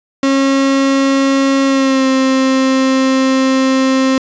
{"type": "tone with pitch glide", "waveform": "35% pulse", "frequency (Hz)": [271.9, 264], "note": ["C#4", "C4"], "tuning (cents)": [-33, 16], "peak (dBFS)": -8, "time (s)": [0.23, 4.18], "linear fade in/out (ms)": 2, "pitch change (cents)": -51, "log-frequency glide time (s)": [1.66, 2.07], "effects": ["resampled to 16000 Hz", "7-bit"]}